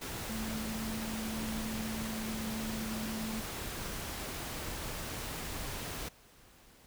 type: tone in noise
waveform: sine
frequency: 220 Hz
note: A3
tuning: in tune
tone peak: -37 dBFS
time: 0.29-3.41 s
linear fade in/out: 10 ms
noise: pink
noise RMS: -40 dBFS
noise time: 0.01-6.09 s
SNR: 0 dB
effects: pink hiss -60 dBFS RMS until 6.86 s